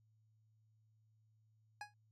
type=tone with exponential decay; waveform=25% pulse; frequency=830.6 Hz; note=G#5; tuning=in tune; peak=-38 dBFS; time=1.81-1.94 s; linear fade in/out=2 ms; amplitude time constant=27 ms; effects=added 109 Hz sine -70 dBFS peak until 2.11 s + low-pass 7000 Hz 12 dB/octave

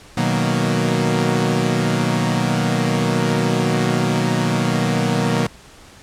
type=chord; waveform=sawtooth; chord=B major seventh; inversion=none; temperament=equal; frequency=123.47 / 155.56 / 185 / 233.1 Hz; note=B2 / D#3 / F#3 / A#3; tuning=0 / 0 / 0 / 0 cents; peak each=-18 dBFS; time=0.17-5.47 s; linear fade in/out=5 ms; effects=pink hiss -44 dBFS RMS until 6.02 s + low-pass 9000 Hz 12 dB/octave

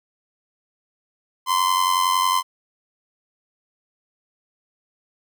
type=tone with amplitude modulation; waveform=45% pulse; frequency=1033 Hz; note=C6; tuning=22 cents flat; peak=-14 dBFS; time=1.46-2.43 s; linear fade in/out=50 ms; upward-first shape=sine; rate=90.9 Hz; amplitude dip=70%; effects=none

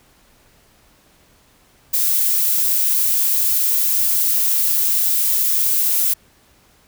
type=noise; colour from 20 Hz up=violet; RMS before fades=-17 dBFS; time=1.93-6.14 s; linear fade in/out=10 ms; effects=pink hiss -54 dBFS RMS until 6.87 s

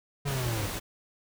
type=linear sweep; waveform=square; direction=down; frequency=144 to 99.2 Hz; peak=-30 dBFS; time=0.25-0.67 s; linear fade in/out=10 ms
type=noise; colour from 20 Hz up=pink; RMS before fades=-35 dBFS; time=0.26-0.8 s; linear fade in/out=20 ms
effects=none

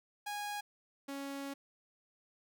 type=tone pair in turn; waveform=sawtooth; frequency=825 / 277.4 Hz; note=G#5 / C#4; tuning=-12 / +1 cents; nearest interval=octave + perfect fifth; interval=1887 cents; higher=first; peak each=-34 / -36 dBFS; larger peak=first; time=0.26-0.61 / 1.08-1.54 s; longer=second; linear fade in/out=10 ms; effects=none

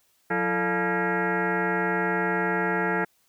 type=tone with frequency modulation; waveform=sine; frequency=600 Hz; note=D5; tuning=37 cents sharp; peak=-22 dBFS; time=0.3-3.05 s; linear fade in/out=10 ms; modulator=260 Hz; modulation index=5.1; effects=white hiss -66 dBFS RMS until 3.28 s

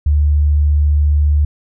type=tone; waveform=sine; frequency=73.8 Hz; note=D2; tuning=9 cents sharp; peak=-9 dBFS; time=0.06-1.45 s; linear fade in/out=5 ms; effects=none

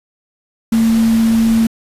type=tone in noise; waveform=sine; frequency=226 Hz; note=A3; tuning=47 cents sharp; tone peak=-9 dBFS; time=0.72-1.67 s; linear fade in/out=5 ms; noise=pink; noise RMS=-27 dBFS; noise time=0.72-1.67 s; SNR=+15 dB; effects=resampled to 32000 Hz

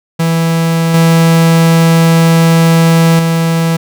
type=tone with level steps; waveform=45% pulse; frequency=164.81 Hz; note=E3; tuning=in tune; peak=-9 / -5 / -9 dBFS; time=0.19-3.77 s; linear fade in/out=10 ms; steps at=0.94 / 3.19 s; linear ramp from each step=2 ms; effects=none

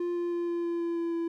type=tone with pitch steps; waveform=triangle; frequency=349.2 / 347.2 / 345.2 / 343.2 / 341.2 / 339.3 / 337.3 / 335.4 Hz; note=F4 / F4 / F4 / F4 / F4 / F4 / E4 / E4; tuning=0 / -10 / -20 / -30 / -40 / -50 / +40 / +30 cents; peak=-26 dBFS; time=0-1.28 s; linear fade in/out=5 ms; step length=160 ms; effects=none

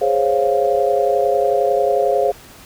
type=chord; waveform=sine; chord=Db major seventh; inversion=second; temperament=equal; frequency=415.3 / 523.3 / 554.4 / 698.5 Hz; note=Ab4 / C5 / Db5 / F5; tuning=0 / 0 / 0 / 0 cents; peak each=-19 dBFS; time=0.01-2.32 s; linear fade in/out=10 ms; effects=pink hiss -42 dBFS RMS until 2.65 s

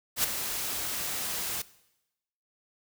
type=noise with ADSR envelope; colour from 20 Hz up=white; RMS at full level=-24 dBFS; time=0.16-1.62 s; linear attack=77 ms; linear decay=12 ms; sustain=-9 dB; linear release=4 ms; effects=noise-tail reverb RT60 0.9 s tail -19 dB re dry

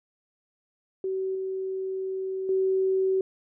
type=tone with level steps; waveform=sine; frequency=380.2 Hz; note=F#4; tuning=47 cents sharp; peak=-26 / -28 / -21 dBFS; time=1.04-3.21 s; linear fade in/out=2 ms; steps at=1.35 / 2.49 s; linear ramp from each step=2 ms; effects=none

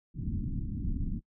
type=low-pass noise; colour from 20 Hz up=pink; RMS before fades=-33 dBFS; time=0.14-1.21 s; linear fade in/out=50 ms; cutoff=280 Hz; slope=48 dB/octave; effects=noise-tail reverb RT60 0.1 s tail -24 dB re dry

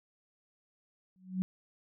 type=tone with exponential growth; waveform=sine; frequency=185.9 Hz; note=F#3; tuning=8 cents sharp; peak=-25 dBFS; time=1.16-1.42 s; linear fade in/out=0 ms; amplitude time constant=55 ms; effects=none

